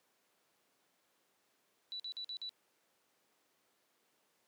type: tone bursts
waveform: sine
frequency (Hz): 3951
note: B7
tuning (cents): 0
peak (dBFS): -40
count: 5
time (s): 1.92-2.493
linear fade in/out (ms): 0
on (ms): 77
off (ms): 47
effects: pink hiss -75 dBFS RMS until 4.47 s + high-pass 300 Hz 12 dB/octave